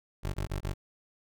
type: tone bursts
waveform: 20% pulse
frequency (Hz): 49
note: G1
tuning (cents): 0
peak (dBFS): -26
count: 4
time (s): 0.23-0.739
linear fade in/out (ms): 20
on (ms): 110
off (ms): 23
effects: none